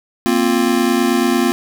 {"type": "chord", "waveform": "square", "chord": "Bb suspended second", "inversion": "none", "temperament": "just", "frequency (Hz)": [233.1, 262.2, 349.6], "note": ["Bb3", "C4", "F4"], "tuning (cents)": [0, 4, 2], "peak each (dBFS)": -18, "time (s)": [0.26, 1.52], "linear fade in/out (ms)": 0, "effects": []}